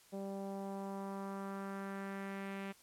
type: tone with low-pass filter sweep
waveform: sawtooth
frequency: 196 Hz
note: G3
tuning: in tune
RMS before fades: -43 dBFS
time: 0.12-2.73 s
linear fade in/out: 20 ms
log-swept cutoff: 610 to 2500 Hz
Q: 2.1
effects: white hiss -64 dBFS RMS until 2.82 s + low-pass 12000 Hz 12 dB/octave